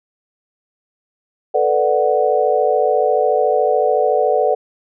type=chord; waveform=sine; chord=B minor seventh; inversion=third; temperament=equal; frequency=440 / 493.9 / 587.3 / 740 Hz; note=A4 / B4 / D5 / F#5; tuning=0 / 0 / 0 / 0 cents; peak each=-18 dBFS; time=1.54-4.55 s; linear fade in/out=10 ms; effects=none